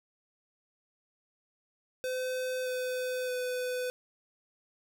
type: tone with pitch steps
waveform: square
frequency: 511 / 506 / 501.1 Hz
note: C5 / B4 / B4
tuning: -41 / +42 / +25 cents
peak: -32 dBFS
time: 2.04-3.9 s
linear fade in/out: 0 ms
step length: 620 ms
effects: none